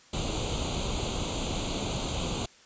pink noise with comb filter, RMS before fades -31 dBFS, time 0.13-2.46 s, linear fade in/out 5 ms, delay 0.28 ms, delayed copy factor +0.85, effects white hiss -56 dBFS RMS until 2.65 s + resampled to 16000 Hz

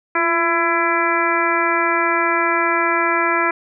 harmonic tone with a mistuned harmonic, 335 Hz, E4, 28 cents sharp, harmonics 1 / 2 / 3 / 4 / 5 / 6 / 7, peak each -23 / -25 / -21 / -21 / -23 / -24 / -24 dBFS, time 0.15-3.51 s, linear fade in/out 5 ms, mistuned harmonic 1, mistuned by +43 cents, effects none

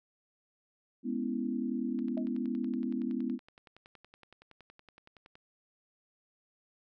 sine chord, C# minor seventh, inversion second, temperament equal, 207.7 / 246.9 / 277.2 / 329.6 Hz, G#3 / B3 / C#4 / E4, 0 / 0 / 0 / 0 cents, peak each -38 / -33 / -39 / -39 dBFS, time 1.03-3.39 s, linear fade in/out 50 ms
click train, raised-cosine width 0.3 ms, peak -38 dBFS, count 37, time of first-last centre 1.99-5.354 s, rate 10.7 Hz
sine tone with exponential decay, 633 Hz, D#5, 30 cents sharp, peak -35 dBFS, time 2.17-2.3 s, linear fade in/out 2 ms, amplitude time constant 27 ms
effects none

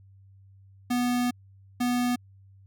square tone bursts at uneven times, 245.3 Hz, B3, 12 cents flat, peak -24 dBFS, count 2, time 0.9-1.31 / 1.8-2.16 s, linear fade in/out 10 ms, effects added 97 Hz sine -51 dBFS peak until 2.66 s

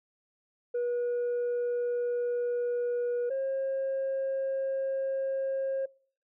sine tone pair in turn, 483.7 / 537.6 Hz, B4 / C5, -36 / +47 cents, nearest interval major second, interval 183 cents, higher second, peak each -25 / -26 dBFS, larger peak first, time 0.74-3.3 / 3.3-5.86 s, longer neither, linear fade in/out 10 ms, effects noise-tail reverb RT60 0.5 s tail -26 dB re dry + tanh soft clip ceiling -26 dBFS

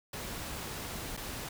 pink noise with dropouts, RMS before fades -40 dBFS, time 0.13-1.49 s, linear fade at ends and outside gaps 5 ms, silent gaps 1.168-1.173 s, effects none

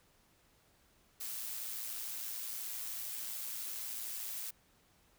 blue noise with amplitude modulation, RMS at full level -40 dBFS, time 1.2-4.51 s, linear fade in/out 10 ms, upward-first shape sine, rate 113 Hz, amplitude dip 35%, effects pink hiss -69 dBFS RMS until 5.18 s

